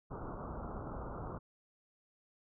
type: low-pass noise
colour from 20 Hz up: pink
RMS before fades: -43 dBFS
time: 0.1-1.39 s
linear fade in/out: 20 ms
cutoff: 1400 Hz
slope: 96 dB/octave
effects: none